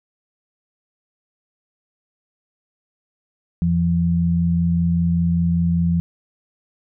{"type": "tone pair together", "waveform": "sine", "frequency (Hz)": [85.15, 170.3], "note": ["F2", "F3"], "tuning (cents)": [-43, -43], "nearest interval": "octave", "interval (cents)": 1200, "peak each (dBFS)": [-22, -16], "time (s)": [3.62, 6], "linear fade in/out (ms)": 0, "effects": []}